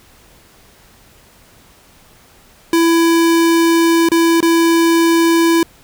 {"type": "tone with dropouts", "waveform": "square", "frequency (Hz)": 332.9, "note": "E4", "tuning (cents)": 17, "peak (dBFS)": -10, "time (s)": [2.73, 5.63], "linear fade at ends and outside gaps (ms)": 2, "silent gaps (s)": [[4.088, 4.117], [4.405, 4.427]], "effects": ["pink hiss -47 dBFS RMS until 5.83 s"]}